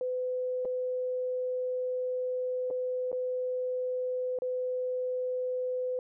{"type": "tone with dropouts", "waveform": "sine", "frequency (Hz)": 505, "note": "B4", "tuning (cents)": 39, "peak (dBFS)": -29, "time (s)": [0.01, 5.99], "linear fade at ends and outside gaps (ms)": 1, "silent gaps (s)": [[0.65, 0.654], [2.703, 2.709], [3.117, 3.128], [4.388, 4.42]], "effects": []}